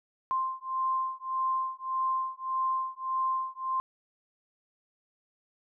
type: beating tone pair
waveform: sine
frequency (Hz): 1047 / 1048.7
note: C6 / C6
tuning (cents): +1 / +4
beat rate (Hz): 1.7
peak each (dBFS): -31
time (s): 0.31-3.8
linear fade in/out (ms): 0
effects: none